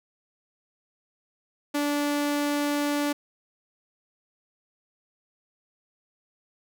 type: tone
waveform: sawtooth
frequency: 290.6 Hz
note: D4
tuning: 18 cents flat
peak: -20 dBFS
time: 1.74-3.13 s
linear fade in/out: 10 ms
effects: none